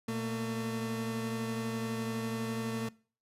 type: tone pair together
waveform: 30% pulse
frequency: 118.6 / 225.2 Hz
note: A#2 / A3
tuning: +30 / +40 cents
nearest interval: major seventh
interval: 1110 cents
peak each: -37 / -31 dBFS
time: 0.08-2.89 s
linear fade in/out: 5 ms
effects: noise-tail reverb RT60 0.4 s tail -21 dB re dry + resampled to 32000 Hz